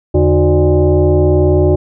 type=tone with frequency modulation; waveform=sine; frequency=143.3 Hz; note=D3; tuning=42 cents flat; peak=-7 dBFS; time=0.14-1.76 s; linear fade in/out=10 ms; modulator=225 Hz; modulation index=1.8; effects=none